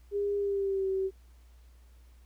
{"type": "tone with pitch glide", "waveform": "sine", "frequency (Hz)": [405.2, 382.9], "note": ["G#4", "G4"], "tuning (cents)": [-43, -41], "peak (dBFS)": -27, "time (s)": [0.11, 1.11], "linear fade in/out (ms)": 50, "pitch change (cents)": -98, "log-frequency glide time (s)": [0.37, 0.88], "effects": ["added 60 Hz sine -53 dBFS peak until 2.25 s", "pink hiss -68 dBFS RMS until 2.25 s"]}